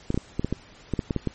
clicks, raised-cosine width 3 ms, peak -11 dBFS, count 11, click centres 0.104 / 0.144 / 0.176 / 0.395 / 0.446 / 0.526 / 0.937 / 0.992 / 1.108 / 1.163 / 1.273 s, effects pink hiss -50 dBFS RMS until 1.34 s + MP3 32 kbps

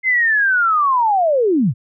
sine linear sweep, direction down, 2095 to 97.3 Hz, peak -12 dBFS, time 0.03-1.74 s, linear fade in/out 50 ms, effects none

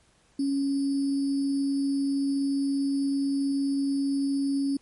sine tone with sample-and-hold, 277.2 Hz, C#4, in tune, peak -23 dBFS, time 0.39-4.77 s, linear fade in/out 5 ms, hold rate 4900 Hz, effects pink hiss -63 dBFS RMS until 4.81 s + MP3 48 kbps

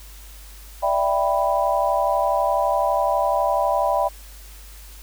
sine chord, E minor seventh, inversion third, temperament equal, 587.3 / 659.3 / 784 / 987.8 Hz, D5 / E5 / G5 / B5, 0 / 0 / 0 / 0 cents, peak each -23 dBFS, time 0.82-4.09 s, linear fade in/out 20 ms, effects added 50 Hz sine -40 dBFS peak until 5.02 s + white hiss -46 dBFS RMS until 5.02 s

